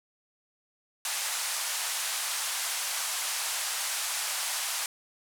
white band-pass noise, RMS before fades -32 dBFS, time 1.05-4.86 s, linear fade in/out 2 ms, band 700 to 11000 Hz, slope 24 dB/octave, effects none

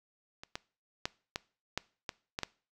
clicks, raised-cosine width 0.2 ms, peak -27 / -19 / -14 / -16 / -14 / -18 / -17 / -15 dBFS, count 8, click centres 0.435 / 0.555 / 1.055 / 1.359 / 1.776 / 2.092 / 2.389 / 2.433 s, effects noise-tail reverb RT60 0.4 s tail -22 dB re dry

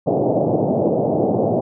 white band-pass noise, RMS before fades -18 dBFS, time 0.06-1.61 s, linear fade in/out 10 ms, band 110 to 710 Hz, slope 48 dB/octave, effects none

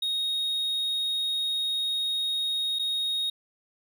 triangle tone with dropouts, 3739 Hz, A#7, 4 cents sharp, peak -24 dBFS, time 0.02-3.3 s, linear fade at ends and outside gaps 5 ms, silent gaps 2.788-2.793 s, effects none

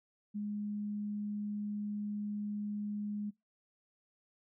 sine tone, 207.5 Hz, G#3, 1 cent flat, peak -35 dBFS, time 0.34-3.31 s, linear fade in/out 20 ms, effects noise-tail reverb RT60 0.2 s tail -24 dB re dry

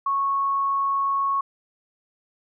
sine tone, 1103 Hz, C#6, 9 cents flat, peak -20 dBFS, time 0.06-1.41 s, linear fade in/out 5 ms, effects none

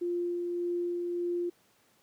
sine tone with tremolo, 349.2 Hz, F4, in tune, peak -28 dBFS, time 0.01-1.5 s, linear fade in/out 10 ms, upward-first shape sine, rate 1.7 Hz, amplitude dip 25%, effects pink hiss -66 dBFS RMS until 2.02 s + high-pass 150 Hz 12 dB/octave

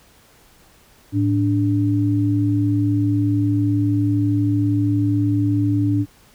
sine tone pair together, 108.1 / 291.6 Hz, A2 / D4, -30 / -12 cents, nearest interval octave + perfect fourth, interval 1718 cents, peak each -18 dBFS, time 1.12-6.06 s, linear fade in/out 50 ms, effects pink hiss -52 dBFS RMS until 6.34 s

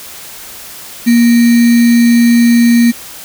sine tone with sample-and-hold, 235.7 Hz, A#3, 19 cents sharp, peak -4 dBFS, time 1.06-2.92 s, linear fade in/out 20 ms, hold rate 2100 Hz, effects white hiss -30 dBFS RMS until 3.24 s

